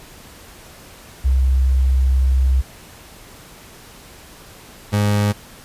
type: tone pair in turn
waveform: sine / 30% pulse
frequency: 65.41 / 103.36 Hz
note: C2 / G#2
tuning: 0 / -8 cents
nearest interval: minor sixth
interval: 792 cents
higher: second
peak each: -12 dBFS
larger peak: neither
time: 1.24-2.62 / 4.92-5.33 s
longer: first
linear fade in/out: 20 ms
effects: pink hiss -42 dBFS RMS until 5.64 s + resampled to 32000 Hz